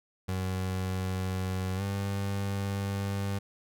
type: tone with pitch glide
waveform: 30% pulse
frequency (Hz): 93.5 to 99.06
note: F#2 to G2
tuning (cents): +19 to +19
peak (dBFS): -27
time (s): 0.28-3.39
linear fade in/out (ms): 10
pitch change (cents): +100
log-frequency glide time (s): 1.76-1.82
effects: none